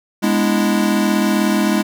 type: chord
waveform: square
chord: E dominant seventh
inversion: first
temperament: equal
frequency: 207.7 / 246.9 / 293.7 / 329.6 Hz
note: G#3 / B3 / D4 / E4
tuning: 0 / 0 / 0 / 0 cents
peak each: -17 / -23 / -23 / -21 dBFS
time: 0.22-1.83 s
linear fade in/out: 20 ms
effects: none